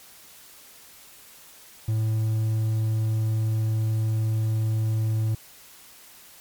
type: tone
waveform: triangle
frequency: 110 Hz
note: A2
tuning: in tune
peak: -19 dBFS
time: 1.88-5.35 s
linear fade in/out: 5 ms
effects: white hiss -49 dBFS RMS until 6.4 s + MP3 96 kbps